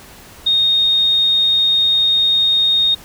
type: tone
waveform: sine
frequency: 3705 Hz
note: A#7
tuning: 11 cents flat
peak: -11 dBFS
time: 0.46-2.95 s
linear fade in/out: 10 ms
effects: pink hiss -40 dBFS RMS until 3.04 s